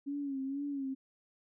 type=tone with vibrato; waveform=sine; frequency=276.6 Hz; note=C#4; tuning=4 cents flat; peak=-34 dBFS; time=0.06-0.95 s; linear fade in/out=20 ms; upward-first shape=sine; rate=2.1 Hz; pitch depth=66 cents each way; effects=none